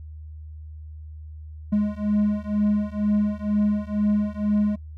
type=beating tone pair; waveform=triangle; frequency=207.5 / 209.6 Hz; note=G#3 / G#3; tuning=-1 / +16 cents; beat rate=2.1 Hz; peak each=-21 / -21 dBFS; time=1.72-4.76 s; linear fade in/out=10 ms; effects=noise-tail reverb RT60 0.1 s tail -22 dB re dry + added 77 Hz sine -36 dBFS peak until 4.97 s